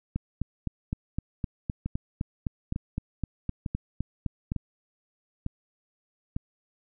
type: two click trains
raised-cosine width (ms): 5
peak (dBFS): -18 / -16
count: 6 / 18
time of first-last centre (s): 1.86-6.365 / 0.16-4.519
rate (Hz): 1.11 / 3.9
effects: none